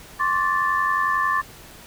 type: tone cluster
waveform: sine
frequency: 1061 / 1152 / 1759 Hz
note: C6 / D6 / A6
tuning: +24 / -34 / -1 cents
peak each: -23 dBFS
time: 0.19-1.42 s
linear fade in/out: 20 ms
effects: pink hiss -44 dBFS RMS until 1.86 s